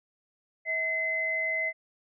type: tone pair together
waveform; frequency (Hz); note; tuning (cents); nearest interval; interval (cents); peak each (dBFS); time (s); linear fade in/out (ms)
sine; 645 / 2048; E5 / C7; -38 / -38; octave + minor sixth; 2000; -35 / -27; 0.65-1.73; 50
effects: none